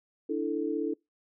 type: chord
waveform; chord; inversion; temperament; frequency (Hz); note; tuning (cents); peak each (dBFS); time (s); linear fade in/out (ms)
sine; D suspended second; none; equal; 293.7 / 329.6 / 440; D4 / E4 / A4; 0 / 0 / 0; -32; 0.29-0.94; 10
effects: noise-tail reverb RT60 0.2 s tail -25 dB re dry